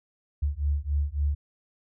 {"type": "beating tone pair", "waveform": "sine", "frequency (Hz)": [70.7, 74.3], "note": ["C#2", "D2"], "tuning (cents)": [35, 21], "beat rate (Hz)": 3.6, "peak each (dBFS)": -27, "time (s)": [0.42, 1.35], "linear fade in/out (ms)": 10, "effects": []}